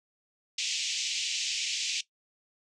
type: band-pass noise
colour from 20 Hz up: pink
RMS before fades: -32 dBFS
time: 0.58-2.01 s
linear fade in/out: 5 ms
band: 2400 to 7300 Hz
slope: 48 dB/octave
effects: noise-tail reverb RT60 0.1 s tail -17 dB re dry